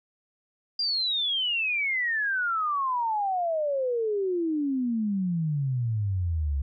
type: exponential sweep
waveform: sine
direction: down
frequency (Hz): 4845 to 67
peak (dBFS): -24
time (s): 0.79-6.62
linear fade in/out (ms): 5
effects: none